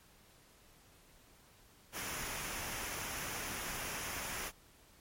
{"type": "noise with comb filter", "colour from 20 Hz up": "pink", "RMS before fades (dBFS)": -41, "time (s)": [1.92, 4.52], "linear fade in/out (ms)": 50, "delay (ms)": 0.24, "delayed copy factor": -0.5, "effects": ["pink hiss -63 dBFS RMS until 5 s", "MP3 64 kbps"]}